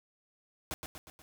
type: noise with echo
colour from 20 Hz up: pink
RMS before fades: -37 dBFS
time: 0.71-0.74 s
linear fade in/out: 0 ms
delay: 120 ms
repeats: 4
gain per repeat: -5 dB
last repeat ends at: 1.22 s
effects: none